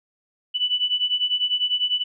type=beating tone pair; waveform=sine; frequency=2967 / 2977 Hz; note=F#7 / F#7; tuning=+4 / +10 cents; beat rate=10 Hz; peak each=-24 / -22 dBFS; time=0.54-2.04 s; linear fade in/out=20 ms; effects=none